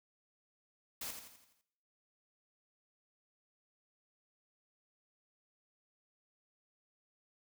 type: noise with echo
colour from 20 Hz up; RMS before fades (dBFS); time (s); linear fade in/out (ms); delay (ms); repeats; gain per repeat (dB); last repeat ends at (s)
white; -42; 1.01-1.11; 5; 84; 6; -6; 1.614
effects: noise-tail reverb RT60 0.8 s tail -18 dB re dry